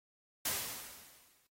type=noise with exponential decay; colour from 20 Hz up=white; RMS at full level=-33 dBFS; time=0.45-1.47 s; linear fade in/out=5 ms; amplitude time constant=220 ms; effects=noise-tail reverb RT60 0.1 s tail -17 dB re dry + AAC 48 kbps